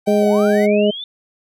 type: tone with vibrato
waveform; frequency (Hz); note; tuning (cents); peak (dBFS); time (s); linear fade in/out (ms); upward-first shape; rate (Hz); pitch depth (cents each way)
45% pulse; 767; G5; -38; -26; 0.06-0.67; 20; sine; 3.1; 39
type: harmonic tone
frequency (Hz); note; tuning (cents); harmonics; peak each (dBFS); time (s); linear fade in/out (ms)
207.7; G#3; 0; 1 / 2 / 3; -16 / -16 / -16; 0.07-0.91; 10
type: linear sweep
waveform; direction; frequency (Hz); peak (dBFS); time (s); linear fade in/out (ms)
sine; up; 502 to 3582; -26; 0.22-1.04; 2
effects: none